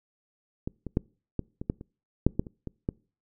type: clicks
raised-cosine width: 3 ms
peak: -18 / -22 / -10 / -15 / -22 / -13 / -28 / -6 / -12 / -28 / -22 / -14 dBFS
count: 12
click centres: 0.675 / 0.867 / 0.971 / 1.393 / 1.615 / 1.699 / 1.811 / 2.266 / 2.395 / 2.468 / 2.673 / 2.889 s
effects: noise-tail reverb RT60 0.4 s tail -26 dB re dry